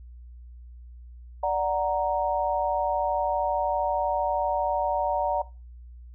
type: chord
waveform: sine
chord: D augmented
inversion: none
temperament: equal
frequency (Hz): 587.3 / 740 / 932.3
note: D5 / F#5 / A#5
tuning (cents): 0 / 0 / 0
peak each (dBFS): -27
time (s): 1.43-5.42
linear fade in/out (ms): 5
effects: noise-tail reverb RT60 0.3 s tail -19 dB re dry + added 60 Hz sine -42 dBFS peak until 6.14 s